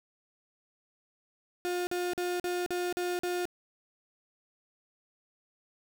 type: tone bursts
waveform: 35% pulse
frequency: 356 Hz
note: F4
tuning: 33 cents sharp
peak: -28 dBFS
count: 7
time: 1.65-3.454 s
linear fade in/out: 0 ms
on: 220 ms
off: 44 ms
effects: none